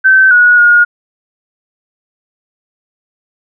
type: tone with pitch steps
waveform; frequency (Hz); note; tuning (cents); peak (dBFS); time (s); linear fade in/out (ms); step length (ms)
sine; 1541 / 1457 / 1433; G6 / F#6 / F6; -30 / -27 / +44; -3; 0.04-0.85; 20; 270
effects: none